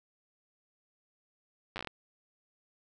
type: slowing click train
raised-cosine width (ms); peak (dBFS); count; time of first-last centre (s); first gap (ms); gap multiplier
0.3; -22; 8; 1.76-1.873; 9; 1.19
effects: none